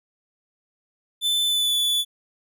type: tone with pitch glide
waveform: 45% pulse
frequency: 3520 to 3460 Hz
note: A7 to A7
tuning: 0 to -30 cents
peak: -19 dBFS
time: 1.21-2.05 s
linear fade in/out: 50 ms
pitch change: -30 cents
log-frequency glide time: 1.45-1.76 s
effects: none